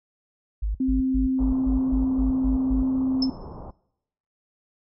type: tone bursts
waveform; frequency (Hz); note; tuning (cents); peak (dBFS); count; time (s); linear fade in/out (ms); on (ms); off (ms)
sine; 51.91; G#1; 0; -22; 9; 0.62-2.83; 10; 130; 130
type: tone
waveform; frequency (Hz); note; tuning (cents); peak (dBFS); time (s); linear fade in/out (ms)
sine; 261.6; C4; 0; -20; 0.8-3.3; 5
type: low-pass noise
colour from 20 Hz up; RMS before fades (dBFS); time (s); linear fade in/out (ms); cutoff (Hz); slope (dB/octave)
pink; -39; 1.38-3.71; 10; 1100; 48
type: tone with exponential decay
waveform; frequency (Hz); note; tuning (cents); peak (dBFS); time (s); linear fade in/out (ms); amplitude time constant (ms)
sine; 5260; E8; -5; -20; 3.22-3.31; 5; 19
effects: noise-tail reverb RT60 0.8 s tail -22 dB re dry